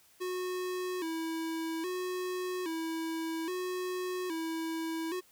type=tone with vibrato; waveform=square; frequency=344.8 Hz; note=F4; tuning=22 cents flat; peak=-34 dBFS; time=0.2-5.21 s; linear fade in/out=20 ms; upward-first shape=square; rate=0.61 Hz; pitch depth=100 cents each way; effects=white hiss -63 dBFS RMS until 5.31 s